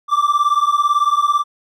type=beating tone pair; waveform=triangle; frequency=1163 / 1181 Hz; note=D6 / D6; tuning=-17 / +9 cents; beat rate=18 Hz; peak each=-14 dBFS; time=0.08-1.44 s; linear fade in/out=50 ms; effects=none